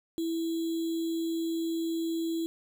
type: tone with sample-and-hold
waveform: sine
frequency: 329.6 Hz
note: E4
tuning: in tune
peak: -28 dBFS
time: 0.18-2.46 s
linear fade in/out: 0 ms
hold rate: 3675 Hz
effects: none